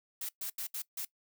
blue noise bursts at uneven times, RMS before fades -38 dBFS, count 5, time 0.21-0.29 / 0.41-0.5 / 0.58-0.67 / 0.74-0.82 / 0.97-1.05 s, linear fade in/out 5 ms, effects noise-tail reverb RT60 0.1 s tail -20 dB re dry

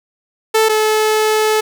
sawtooth tone pair in turn, 440 / 432.2 Hz, A4 / A4, 0 / -31 cents, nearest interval unison, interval 31 cents, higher first, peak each -6 / -8 dBFS, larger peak first, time 0.54-0.69 / 0.69-1.61 s, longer second, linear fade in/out 10 ms, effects none

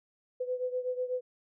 sine beating tone pair, 501 / 509.1 Hz, B4 / C5, +25 / -47 cents, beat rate 8.1 Hz, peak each -32 / -36 dBFS, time 0.4-1.21 s, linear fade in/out 10 ms, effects none

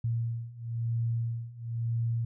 sine beating tone pair, 115.5 / 116.5 Hz, A#2 / A#2, -16 / -1 cents, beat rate 1 Hz, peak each -33 / -31 dBFS, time 0.04-2.25 s, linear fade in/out 5 ms, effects none

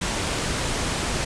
pink low-pass noise, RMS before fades -26 dBFS, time 0.01-1.25 s, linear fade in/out 10 ms, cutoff 9600 Hz, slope 48 dB/octave, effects none

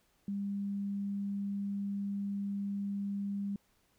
sine tone, 200.1 Hz, G3, 36 cents sharp, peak -33 dBFS, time 0.28-3.56 s, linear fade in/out 2 ms, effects pink hiss -72 dBFS RMS until 3.98 s

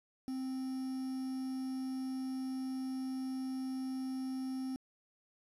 triangle tone with quantisation, 261.6 Hz, C4, in tune, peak -34 dBFS, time 0.28-4.76 s, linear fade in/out 0 ms, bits 9, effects resampled to 32000 Hz

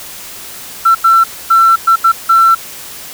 sine tone bursts at uneven times, 1345 Hz, E6, 34 cents sharp, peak -3 dBFS, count 6, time 0.85-0.95 / 1.04-1.24 / 1.5-1.76 / 1.87-1.96 / 2.04-2.12 / 2.29-2.55 s, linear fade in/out 10 ms, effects tanh soft clip ceiling 0 dBFS + white hiss -29 dBFS RMS until 3.13 s

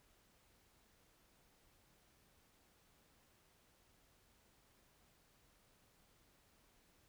silence, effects pink hiss -72 dBFS RMS until 7.08 s

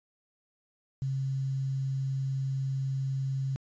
sine tone with quantisation, 134.5 Hz, C3, 48 cents sharp, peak -28 dBFS, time 1.02-3.56 s, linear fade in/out 0 ms, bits 9, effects resampled to 16000 Hz

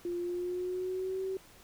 sine tone with pitch glide, 349.2 to 380.8 Hz, F4 to F#4, 0 to +50 cents, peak -32 dBFS, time 0.05-1.37 s, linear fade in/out 2 ms, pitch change +150 cents, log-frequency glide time 0.19-1.23 s, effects pink hiss -57 dBFS RMS until 1.63 s

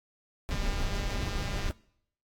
brown noise with tremolo, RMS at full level -30 dBFS, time 0.49-1.71 s, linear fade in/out 0 ms, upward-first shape triangle, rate 6.8 Hz, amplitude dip 30%
click train, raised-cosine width 0.2 ms, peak -23 dBFS, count 238, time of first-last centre 0.51-1.689 s, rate 201 Hz
effects noise-tail reverb RT60 0.7 s tail -22 dB re dry + AAC 64 kbps

